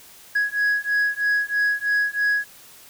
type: beating tone pair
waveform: sine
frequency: 1665 / 1668.1 Hz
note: G#6 / G#6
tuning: +4 / +7 cents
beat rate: 3.1 Hz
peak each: -20 / -20 dBFS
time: 0.35-2.45 s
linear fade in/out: 10 ms
effects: tanh soft clip ceiling -16 dBFS + white hiss -47 dBFS RMS until 2.89 s